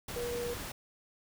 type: tone in noise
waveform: sine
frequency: 480 Hz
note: B4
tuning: 49 cents flat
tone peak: -34 dBFS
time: 0.16-0.54 s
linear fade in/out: 5 ms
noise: pink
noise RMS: -41 dBFS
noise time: 0.08-0.72 s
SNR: +4 dB
effects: none